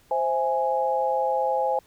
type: chord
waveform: sine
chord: C augmented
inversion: none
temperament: equal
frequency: 523.3 / 659.3 / 830.6 Hz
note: C5 / E5 / G#5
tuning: 0 / 0 / 0 cents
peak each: -25 / -29 / -24 dBFS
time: 0.11-1.79 s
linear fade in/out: 2 ms
effects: pink hiss -59 dBFS RMS until 1.86 s